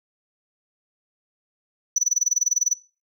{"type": "tone bursts", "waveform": "sine", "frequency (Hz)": 5960, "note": "F#8", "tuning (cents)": 12, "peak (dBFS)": -14, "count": 16, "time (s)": [1.96, 2.734], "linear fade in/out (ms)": 5, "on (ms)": 24, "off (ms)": 26, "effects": ["noise-tail reverb RT60 0.3 s tail -18 dB re dry", "tanh soft clip ceiling -14 dBFS"]}